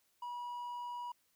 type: tone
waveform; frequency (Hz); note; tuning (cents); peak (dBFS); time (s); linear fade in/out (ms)
triangle; 969; B5; -33; -38; 0.22-1.12; 5
effects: white hiss -75 dBFS RMS until 1.35 s